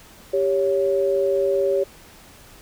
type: tone pair together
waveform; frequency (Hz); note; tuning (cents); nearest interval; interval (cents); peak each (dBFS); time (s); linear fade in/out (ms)
sine; 393.9 / 557; G4 / C#5; +8 / +8; tritone; 600; -20; 0.33-1.84; 10
effects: pink hiss -47 dBFS RMS until 2.61 s